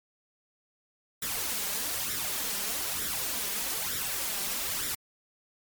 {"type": "noise with flanger", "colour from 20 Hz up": "white", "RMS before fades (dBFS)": -32, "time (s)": [1.22, 4.95], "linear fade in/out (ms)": 5, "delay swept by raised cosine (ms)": [0.54, 5.04], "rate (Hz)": 1.1, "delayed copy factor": 0.65, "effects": ["MP3 96 kbps"]}